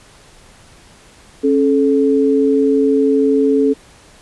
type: tone pair together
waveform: sine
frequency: 273.1 / 433.5 Hz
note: C#4 / A4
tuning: -26 / -26 cents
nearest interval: minor sixth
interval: 800 cents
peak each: -13 dBFS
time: 1.43-3.74 s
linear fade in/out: 20 ms
effects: pink hiss -45 dBFS RMS until 4.21 s + resampled to 24000 Hz